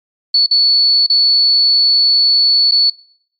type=tone with dropouts; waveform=sine; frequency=4435 Hz; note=C#8; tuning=in tune; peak=-7 dBFS; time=0.34-2.9 s; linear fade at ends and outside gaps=5 ms; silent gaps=0.463-0.51 / 1.065-1.098 / 2.712-2.719 s; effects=noise-tail reverb RT60 0.7 s tail -26 dB re dry + MP3 48 kbps